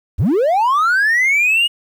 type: linear sweep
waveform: triangle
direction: up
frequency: 51.6 to 2902 Hz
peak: -9 dBFS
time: 0.18-1.68 s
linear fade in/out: 20 ms
effects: tanh soft clip ceiling -6 dBFS + 8-bit